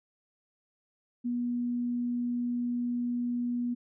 sine tone, 242.2 Hz, B3, 34 cents flat, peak -28 dBFS, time 1.24-3.75 s, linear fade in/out 20 ms, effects none

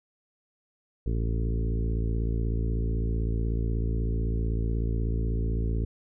harmonic tone with a mistuned harmonic, 56.1 Hz, A1, 34 cents sharp, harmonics 1 / 2 / 3 / 4 / 5 / 6 / 7 / 8, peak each -26 / -31 / -37 / -39 / -40 / -43 / -41 / -43 dBFS, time 1.06-5.85 s, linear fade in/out 5 ms, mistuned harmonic 1, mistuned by -25 cents, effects none

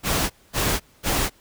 pink noise bursts, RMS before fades -22 dBFS, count 3, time 0.03-1.3 s, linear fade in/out 50 ms, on 270 ms, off 230 ms, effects pink hiss -56 dBFS RMS until 1.4 s

